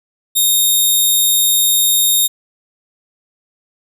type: tone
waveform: 10% pulse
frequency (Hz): 3700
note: A#7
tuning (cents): -14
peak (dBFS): -3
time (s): 0.35-2.28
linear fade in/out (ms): 20
effects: none